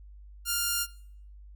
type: tone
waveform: 5% pulse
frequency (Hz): 1404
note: F6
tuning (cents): +9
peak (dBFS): -15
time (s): 0.45-0.87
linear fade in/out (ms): 50
effects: noise-tail reverb RT60 0.6 s tail -21 dB re dry + added 50 Hz sine -46 dBFS peak until 1.55 s